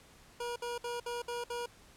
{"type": "tone bursts", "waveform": "25% pulse", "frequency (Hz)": 478.8, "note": "A#4", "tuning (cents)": 46, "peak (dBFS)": -32, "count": 6, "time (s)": [0.4, 1.66], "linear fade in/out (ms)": 5, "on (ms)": 160, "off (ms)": 60, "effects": ["pink hiss -59 dBFS RMS until 1.96 s", "low-pass 11000 Hz 12 dB/octave"]}